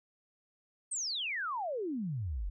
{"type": "exponential sweep", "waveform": "sine", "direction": "down", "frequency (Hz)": [8730, 41.2], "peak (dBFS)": -33, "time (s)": [0.91, 2.5], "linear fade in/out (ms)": 10, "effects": []}